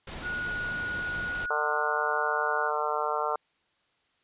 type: noise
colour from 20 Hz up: pink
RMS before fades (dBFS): -39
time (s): 0.07-1.46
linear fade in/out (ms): 5
type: tone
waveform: sine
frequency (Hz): 1451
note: F#6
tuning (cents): -34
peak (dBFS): -30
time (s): 0.22-2.72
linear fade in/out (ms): 50
type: harmonic tone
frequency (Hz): 150.4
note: D3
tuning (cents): +42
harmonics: 3 / 4 / 5 / 6 / 7 / 8 / 9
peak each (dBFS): -34 / -34 / -34 / -34 / -34 / -34 / -34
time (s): 1.5-3.36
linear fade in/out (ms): 5
effects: white hiss -70 dBFS RMS until 4.23 s + resampled to 8000 Hz